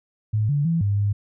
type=tone with pitch steps; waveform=sine; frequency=107.4 / 144.5 / 166.1 / 101.1 / 102 Hz; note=A2 / D3 / E3 / G#2 / G#2; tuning=-41 / -28 / +13 / -46 / -31 cents; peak=-18 dBFS; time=0.33-1.13 s; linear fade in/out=10 ms; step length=160 ms; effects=none